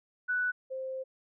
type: tone pair in turn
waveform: sine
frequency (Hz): 1484 / 524.7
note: F#6 / C5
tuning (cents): +5 / +5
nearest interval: octave + tritone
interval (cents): 1800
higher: first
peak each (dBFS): -27 / -34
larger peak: first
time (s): 0.28-0.52 / 0.7-1.04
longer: second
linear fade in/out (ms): 20
effects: none